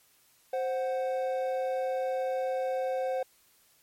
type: tone pair together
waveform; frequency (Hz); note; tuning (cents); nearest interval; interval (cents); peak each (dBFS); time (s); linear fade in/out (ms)
triangle; 523.3 / 740; C5 / F#5; 0 / 0; tritone; 600; -27 / -32; 0.53-3.23; 5
effects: white hiss -64 dBFS RMS until 3.82 s + MP3 64 kbps